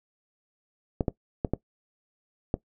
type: clicks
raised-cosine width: 2 ms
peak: -11 dBFS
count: 5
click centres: 1.008 / 1.082 / 1.448 / 1.536 / 2.541 s
effects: noise-tail reverb RT60 0.1 s tail -19 dB re dry